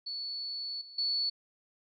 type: tone with level steps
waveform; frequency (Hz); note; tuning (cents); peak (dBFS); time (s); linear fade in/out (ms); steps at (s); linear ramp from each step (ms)
sine; 4435; C#8; 0; -35 / -47 / -28; 0.06-1.3; 10; 0.81 / 0.98; 5
effects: none